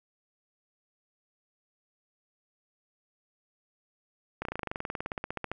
slowing click train, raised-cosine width 0.5 ms, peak -18 dBFS, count 23, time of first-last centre 4.42-5.516 s, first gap 32 ms, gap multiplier 1.04, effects none

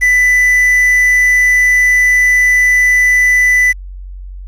triangle tone with quantisation, 1991 Hz, B6, 14 cents sharp, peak -5 dBFS, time 0.01-3.73 s, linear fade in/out 20 ms, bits 5, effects added 46 Hz sine -25 dBFS peak until 4.47 s + resampled to 32000 Hz

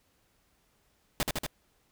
pink noise with echo, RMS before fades -28 dBFS, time 1.2-1.23 s, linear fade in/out 0 ms, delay 78 ms, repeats 3, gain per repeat -2 dB, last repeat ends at 1.464 s, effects pink hiss -70 dBFS RMS until 1.91 s

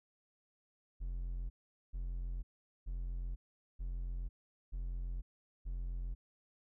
triangle tone bursts, 43.65 Hz, F1, in tune, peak -35 dBFS, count 6, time 1-6.15 s, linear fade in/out 20 ms, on 500 ms, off 430 ms, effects none

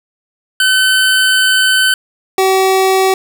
25% pulse tone pair in turn, 1523 / 380.8 Hz, F#6 / F#4, +50 / +50 cents, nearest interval 2 octaves, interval 2400 cents, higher first, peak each -5 / -5 dBFS, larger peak neither, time 0.6-1.94 / 2.38-3.14 s, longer first, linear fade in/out 2 ms, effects none

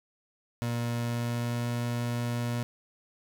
30% pulse tone with pitch glide, 118.6 to 119.63 Hz, A#2 to A#2, +30 to +45 cents, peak -26 dBFS, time 0.62-2.63 s, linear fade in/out 0 ms, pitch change +15 cents, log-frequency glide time 1.03-1.69 s, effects none

